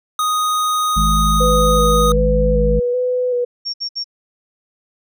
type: tone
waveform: square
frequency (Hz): 1244.5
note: D#6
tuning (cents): 0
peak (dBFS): -16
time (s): 0.19-2.12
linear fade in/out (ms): 2
type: harmonic tone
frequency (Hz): 51.91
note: G#1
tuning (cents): 0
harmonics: 1 / 3 / 4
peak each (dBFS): -15 / -21 / -22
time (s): 0.96-2.8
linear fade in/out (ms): 10
type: tone with vibrato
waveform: sine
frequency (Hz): 493.9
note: B4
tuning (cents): 0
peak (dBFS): -15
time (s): 1.4-3.45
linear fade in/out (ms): 10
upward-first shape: square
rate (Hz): 1.3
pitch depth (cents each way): 21
type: tone bursts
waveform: sine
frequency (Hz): 5520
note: F8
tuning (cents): -21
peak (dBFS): -20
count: 3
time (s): 3.65-4.043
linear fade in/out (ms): 20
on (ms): 89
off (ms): 63
effects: none